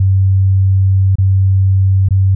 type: tone with dropouts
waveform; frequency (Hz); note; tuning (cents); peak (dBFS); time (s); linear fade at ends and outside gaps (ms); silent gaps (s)
sine; 95.9; G2; -37; -7; 0-2.35; 5; 1.156-1.184 / 2.087-2.107
effects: none